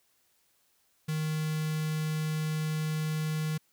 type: tone with notch filter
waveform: square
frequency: 155.56 Hz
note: D#3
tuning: in tune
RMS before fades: -31 dBFS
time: 1.08-3.58 s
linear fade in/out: 10 ms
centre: 650 Hz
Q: 0.69
effects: white hiss -70 dBFS RMS until 3.72 s